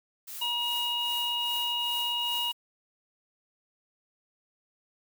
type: noise with tremolo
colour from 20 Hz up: blue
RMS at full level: -39 dBFS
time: 0.27-2.53 s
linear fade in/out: 10 ms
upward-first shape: triangle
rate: 2.5 Hz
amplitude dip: 70%
type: harmonic tone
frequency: 955 Hz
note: A#5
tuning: 42 cents sharp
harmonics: 1 / 3 / 4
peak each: -35 / -28 / -41 dBFS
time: 0.41-2.52 s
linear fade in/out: 10 ms
effects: none